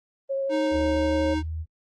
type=tone with vibrato; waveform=sine; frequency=544 Hz; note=C#5; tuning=33 cents flat; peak=-24 dBFS; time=0.29-1.35 s; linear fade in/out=20 ms; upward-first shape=sine; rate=12 Hz; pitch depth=10 cents each way
type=tone; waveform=square; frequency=311.1 Hz; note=D#4; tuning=in tune; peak=-25 dBFS; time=0.49-1.43 s; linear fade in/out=50 ms
type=tone with pitch glide; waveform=sine; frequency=75.3 to 79.78 Hz; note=D2 to D#2; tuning=+44 to +44 cents; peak=-28 dBFS; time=0.71-1.66 s; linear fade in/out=50 ms; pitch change=+100 cents; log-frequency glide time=1.01-1.5 s
effects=low-pass 5000 Hz 12 dB/octave + Opus 32 kbps